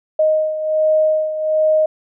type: beating tone pair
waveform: sine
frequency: 622.3 / 623.6 Hz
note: D#5 / D#5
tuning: 0 / +4 cents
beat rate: 1.3 Hz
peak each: -14 / -20 dBFS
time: 0.19-1.86 s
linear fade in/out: 5 ms
effects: none